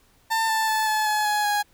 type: tone with pitch steps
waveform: 30% pulse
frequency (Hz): 896 / 884.2 / 872.5 / 861 / 849.6 / 838.4 / 827.4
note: A5 / A5 / A5 / A5 / G#5 / G#5 / G#5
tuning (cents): +31 / +8 / -15 / -38 / +39 / +16 / -7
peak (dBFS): -18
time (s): 0.3-1.63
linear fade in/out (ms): 20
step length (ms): 190
effects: pink hiss -60 dBFS RMS until 1.73 s